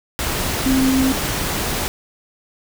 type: tone in noise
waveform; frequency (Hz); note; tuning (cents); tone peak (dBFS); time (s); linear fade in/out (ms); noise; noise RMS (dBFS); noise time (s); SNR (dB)
sine; 263.6; C4; +13; -14; 0.66-1.12; 0; pink; -22; 0.19-1.88; +5
effects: none